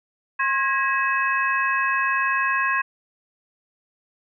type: tone cluster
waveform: sine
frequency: 1071 / 1650 / 1897 / 2568 Hz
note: C6 / G#6 / A#6 / E7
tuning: +40 / -12 / +30 / -46 cents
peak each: -23 / -23 / -29 / -27 dBFS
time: 0.39-2.82 s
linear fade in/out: 10 ms
effects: none